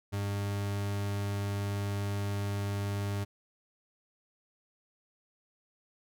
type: tone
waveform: 40% pulse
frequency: 100.8 Hz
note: G2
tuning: 49 cents sharp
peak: -30 dBFS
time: 0.12-3.25 s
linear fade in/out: 20 ms
effects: none